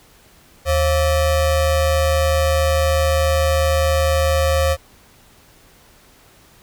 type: ring-modulated tone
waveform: square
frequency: 307.7 Hz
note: D#4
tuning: 19 cents flat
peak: -12 dBFS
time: 0.65-4.77 s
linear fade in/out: 50 ms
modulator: 230 Hz
effects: pink hiss -50 dBFS RMS until 6.62 s